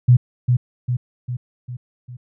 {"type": "tone with echo", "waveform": "sine", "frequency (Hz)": 123.5, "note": "B2", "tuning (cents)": 0, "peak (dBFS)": -7, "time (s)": [0.08, 0.17], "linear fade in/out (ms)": 10, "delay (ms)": 400, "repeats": 5, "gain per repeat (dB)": -5, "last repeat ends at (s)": 2.17, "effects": []}